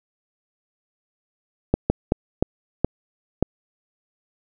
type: slowing click train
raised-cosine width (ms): 2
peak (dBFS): -3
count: 6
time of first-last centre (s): 1.74-3.426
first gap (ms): 160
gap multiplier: 1.38
effects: none